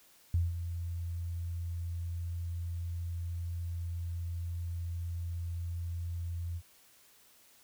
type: tone with ADSR envelope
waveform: sine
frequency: 85.5 Hz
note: F2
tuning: 36 cents flat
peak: -24 dBFS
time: 0.34-6.62 s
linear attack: 3 ms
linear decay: 180 ms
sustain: -10 dB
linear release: 58 ms
effects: white hiss -62 dBFS RMS until 7.63 s